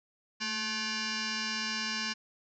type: tone with frequency modulation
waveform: sine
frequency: 1517 Hz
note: F#6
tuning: 43 cents sharp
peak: -31 dBFS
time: 0.4-2.14 s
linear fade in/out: 20 ms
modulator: 648 Hz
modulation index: 6.6
effects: none